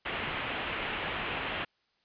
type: low-pass noise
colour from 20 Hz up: white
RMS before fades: -35 dBFS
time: 0.05-1.65 s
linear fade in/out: 10 ms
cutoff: 3100 Hz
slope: 48 dB/octave
effects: white hiss -73 dBFS RMS until 2.04 s + resampled to 11025 Hz